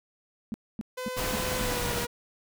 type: tone bursts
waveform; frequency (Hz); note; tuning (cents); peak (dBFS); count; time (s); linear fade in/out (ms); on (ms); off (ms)
sine; 220; A3; 0; -29; 5; 0.52-1.625; 0; 21; 250
type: tone with pitch glide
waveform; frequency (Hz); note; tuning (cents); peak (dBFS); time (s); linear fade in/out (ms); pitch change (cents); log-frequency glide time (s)
sawtooth; 507 to 478.5; B4 to A#4; +45 to +45; -29; 0.97-2.07; 10; -100; 1.57-1.91
type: noise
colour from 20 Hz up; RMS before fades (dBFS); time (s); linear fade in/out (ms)
pink; -31; 1.16-2.06; 20
effects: none